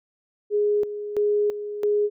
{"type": "tone with tremolo", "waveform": "sine", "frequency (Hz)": 415.3, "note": "G#4", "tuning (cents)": 0, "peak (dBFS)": -18, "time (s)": [0.5, 2.1], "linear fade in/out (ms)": 50, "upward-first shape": "square", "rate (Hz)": 1.5, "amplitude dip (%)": 70, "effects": []}